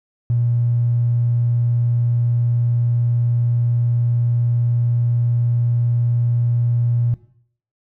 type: tone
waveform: triangle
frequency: 119.3 Hz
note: A#2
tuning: 41 cents sharp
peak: -11 dBFS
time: 0.3-7.14 s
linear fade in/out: 0 ms
effects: noise-tail reverb RT60 0.6 s tail -20 dB re dry + tanh soft clip ceiling -12 dBFS